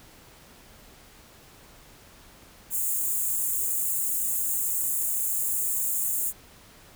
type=high-pass noise; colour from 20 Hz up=white; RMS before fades=-27 dBFS; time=2.7-6.33 s; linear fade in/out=50 ms; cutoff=6800 Hz; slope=96 dB/octave; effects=pink hiss -52 dBFS RMS until 6.95 s